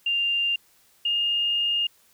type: tone pair in turn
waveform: sine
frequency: 2794 / 2831 Hz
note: F7 / F7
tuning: 0 / +23 cents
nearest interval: unison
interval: 23 cents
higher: second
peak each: -21 dBFS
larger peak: neither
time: 0.06-0.56 / 1.05-1.87 s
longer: second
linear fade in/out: 5 ms
effects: white hiss -60 dBFS RMS until 2.13 s